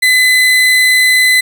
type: tone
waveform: 35% pulse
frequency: 2017 Hz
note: B6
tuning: 36 cents sharp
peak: -5 dBFS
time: 0.02-1.41 s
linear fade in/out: 10 ms
effects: none